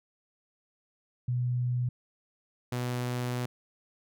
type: tone pair in turn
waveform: sine / sawtooth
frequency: 123.47 / 123.47 Hz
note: B2 / B2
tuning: 0 / 0 cents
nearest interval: unison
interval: 0 cents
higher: neither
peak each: -26 dBFS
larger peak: neither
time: 1.28-1.89 / 2.72-3.46 s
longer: second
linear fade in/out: 5 ms
effects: none